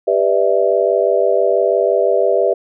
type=chord; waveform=sine; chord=E minor seventh; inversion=first; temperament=just; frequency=395.6 / 494.4 / 593.3 / 659.3 Hz; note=G4 / B4 / D5 / E5; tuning=+16 / +2 / +18 / 0 cents; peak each=-17 dBFS; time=0.07-2.54 s; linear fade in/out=10 ms; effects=none